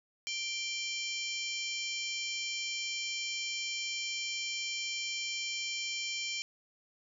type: harmonic tone with a mistuned harmonic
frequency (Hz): 784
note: G5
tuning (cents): 0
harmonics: 3 / 4 / 5 / 6 / 7 / 8 / 9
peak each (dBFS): -38 / -40 / -45 / -47 / -42 / -49 / -44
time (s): 0.27-6.42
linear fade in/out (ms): 0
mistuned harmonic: 5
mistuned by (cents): +110
effects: none